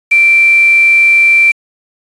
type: tone with quantisation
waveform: sine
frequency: 2349 Hz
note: D7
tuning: in tune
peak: -4 dBFS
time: 0.11-1.52 s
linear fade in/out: 10 ms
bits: 4
effects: resampled to 22050 Hz